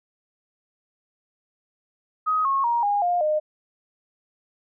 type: tone with pitch steps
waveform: sine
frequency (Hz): 1259 / 1089.7 / 943.2 / 816.4 / 706.6 / 611.6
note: D#6 / C#6 / A#5 / G#5 / F5 / D#5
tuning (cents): +20 / -30 / +20 / -30 / +20 / -30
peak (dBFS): -19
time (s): 2.26-3.4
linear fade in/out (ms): 20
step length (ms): 190
effects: none